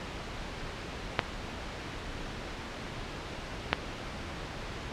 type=clicks; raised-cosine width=0.3 ms; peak=-5 dBFS; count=2; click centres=1.192 / 3.73 s; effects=pink hiss -39 dBFS RMS until 4.92 s + low-pass 4000 Hz 12 dB/octave